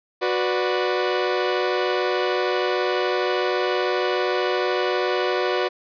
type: chord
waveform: sawtooth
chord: B minor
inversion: second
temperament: equal with one note detuned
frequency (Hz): 367.4 / 493.9 / 587.3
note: F#4 / B4 / D5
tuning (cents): -12 / 0 / 0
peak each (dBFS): -19 / -21 / -23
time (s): 0.21-5.69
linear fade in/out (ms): 20
effects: resampled to 11025 Hz + 9-bit